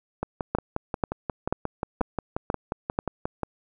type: two click trains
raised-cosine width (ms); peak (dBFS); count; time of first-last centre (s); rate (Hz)
1; -13 / -9; 19 / 6; 0.23-3.433 / 0.55-2.989; 5.62 / 2.05
effects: none